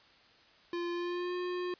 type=tone with pitch glide; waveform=square; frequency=346.2 to 358.6 Hz; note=F4 to F4; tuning=-15 to +46 cents; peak=-34 dBFS; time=0.73-1.74 s; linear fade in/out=2 ms; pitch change=+61 cents; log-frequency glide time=0.92-1.35 s; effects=white hiss -61 dBFS RMS until 1.79 s + resampled to 11025 Hz

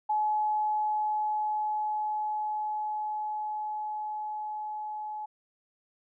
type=tone with level ramp; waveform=sine; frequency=851 Hz; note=G#5; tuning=42 cents sharp; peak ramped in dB=-24 to -34 dBFS; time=0.09-5.26 s; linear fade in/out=10 ms; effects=none

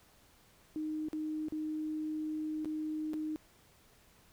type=tone with dropouts; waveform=sine; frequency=309.3 Hz; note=D#4; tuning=10 cents flat; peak=-34 dBFS; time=0.76-3.36 s; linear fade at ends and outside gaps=0 ms; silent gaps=1.085-1.131 / 1.484-1.523 / 2.647-2.656 / 3.134-3.14 s; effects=pink hiss -64 dBFS RMS until 4.32 s

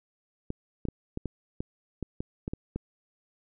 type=clicks; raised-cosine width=3 ms; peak=-19 dBFS; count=11; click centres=0.504 / 0.853 / 0.886 / 1.174 / 1.257 / 1.605 / 2.027 / 2.205 / 2.479 / 2.535 / 2.76 s; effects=none

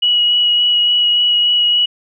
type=tone with vibrato; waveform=sine; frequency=2917 Hz; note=F#7; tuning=25 cents flat; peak=-10 dBFS; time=0.02-1.86 s; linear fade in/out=10 ms; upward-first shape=sine; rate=3.5 Hz; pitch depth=10 cents each way; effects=none

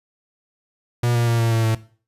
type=tone with pitch steps; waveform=45% pulse; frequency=120.1 / 118.38 / 116.68 / 115.01 / 113.36 / 111.73 Hz; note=B2 / A#2 / A#2 / A#2 / A#2 / A2; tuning=-48 / +27 / +2 / -23 / -48 / +27 cents; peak=-17 dBFS; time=1.03-1.75 s; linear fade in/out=5 ms; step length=120 ms; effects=noise-tail reverb RT60 0.4 s tail -17 dB re dry + resampled to 32000 Hz

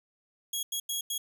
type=tone bursts at uneven times; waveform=15% pulse; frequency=3314 Hz; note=G#7; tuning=4 cents flat; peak=-23 dBFS; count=4; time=0.53-0.63 / 0.72-0.8 / 0.89-1.01 / 1.1-1.18 s; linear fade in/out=5 ms; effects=none

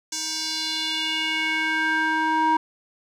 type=tone with band-pass filter sweep; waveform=square; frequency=316.4 Hz; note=D#4; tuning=29 cents sharp; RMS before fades=-24 dBFS; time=0.12-2.57 s; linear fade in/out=5 ms; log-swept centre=6400 to 970 Hz; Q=2.8; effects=none

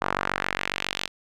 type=tone with band-pass filter sweep; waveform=sawtooth; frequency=47.31 Hz; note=F#1; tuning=39 cents sharp; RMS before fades=-29 dBFS; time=0.01-1.08 s; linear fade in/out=10 ms; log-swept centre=1100 to 3600 Hz; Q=1.6; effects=none

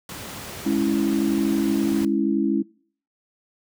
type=noise; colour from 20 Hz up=pink; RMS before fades=-35 dBFS; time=0.09-2.05 s; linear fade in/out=2 ms
type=chord; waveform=sine; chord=C# minor; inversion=second; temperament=equal with one note detuned; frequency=208.6 / 277.2 / 329.6 Hz; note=G#3 / C#4 / E4; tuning=+8 / 0 / 0 cents; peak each=-23 dBFS; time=0.65-2.63 s; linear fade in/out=20 ms
effects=noise-tail reverb RT60 0.5 s tail -23 dB re dry + high-pass 80 Hz 12 dB/octave

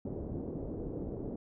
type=low-pass noise; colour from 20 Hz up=white; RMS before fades=-39 dBFS; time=0.05-1.36 s; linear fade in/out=5 ms; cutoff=440 Hz; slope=24 dB/octave; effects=none

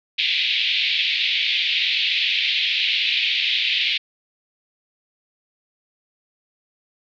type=band-pass noise; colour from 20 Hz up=white; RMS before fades=-21 dBFS; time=0.18-3.98 s; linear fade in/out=10 ms; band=2200 to 3900 Hz; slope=48 dB/octave; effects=none

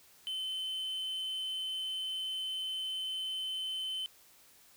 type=tone; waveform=triangle; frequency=3061 Hz; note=G7; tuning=42 cents flat; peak=-33 dBFS; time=0.27-4.06 s; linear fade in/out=0 ms; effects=white hiss -61 dBFS RMS until 4.76 s

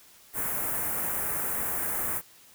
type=band-stop noise; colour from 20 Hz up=white; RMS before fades=-30 dBFS; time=0.33-2.22 s; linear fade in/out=50 ms; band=1900 to 9400 Hz; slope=24 dB/octave; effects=white hiss -55 dBFS RMS until 2.54 s

